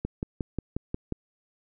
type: click train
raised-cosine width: 3 ms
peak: -16 dBFS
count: 7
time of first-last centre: 0.05-1.123 s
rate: 5.59 Hz
effects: none